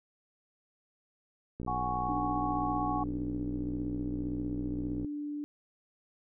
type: click train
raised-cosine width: 3 ms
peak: -26 dBFS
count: 214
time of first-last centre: 1.6-5.047 s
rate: 61.8 Hz
type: chord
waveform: sine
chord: F# suspended second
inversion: none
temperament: equal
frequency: 740 / 830.6 / 1108.7 Hz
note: F#5 / G#5 / C#6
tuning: 0 / 0 / 0 cents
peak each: -35 dBFS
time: 1.67-3.04 s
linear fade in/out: 10 ms
type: tone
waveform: sine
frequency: 293.7 Hz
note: D4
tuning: in tune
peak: -34 dBFS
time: 2.09-5.44 s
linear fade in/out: 0 ms
effects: none